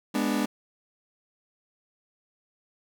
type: chord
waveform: 40% pulse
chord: G# diminished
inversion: none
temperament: equal with one note detuned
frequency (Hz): 207.7 / 246.9 / 296.2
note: G#3 / B3 / D4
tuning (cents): 0 / 0 / +15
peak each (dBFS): -28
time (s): 0.14-0.46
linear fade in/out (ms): 10
effects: none